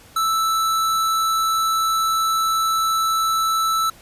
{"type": "tone", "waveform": "square", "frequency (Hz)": 1318.5, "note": "E6", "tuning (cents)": 0, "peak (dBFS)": -18, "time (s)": [0.16, 3.9], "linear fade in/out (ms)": 5, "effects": ["pink hiss -47 dBFS RMS until 4.01 s", "resampled to 32000 Hz"]}